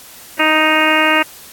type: harmonic tone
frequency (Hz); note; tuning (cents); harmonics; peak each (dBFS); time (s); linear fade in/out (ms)
311.5; D#4; +2; 1 / 2 / 3 / 4 / 5 / 6 / 7 / 8 / 9; -19 / -19 / -19 / -19 / -19 / -19 / -19 / -19 / -19; 0.39-1.23; 10
effects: white hiss -38 dBFS RMS until 1.52 s + AAC 64 kbps